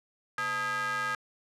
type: ring-modulated tone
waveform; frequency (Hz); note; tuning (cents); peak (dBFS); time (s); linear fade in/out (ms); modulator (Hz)
square; 186.5; F#3; +14; -27; 0.38-1.15; 2; 1440
effects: low-pass 10000 Hz 12 dB/octave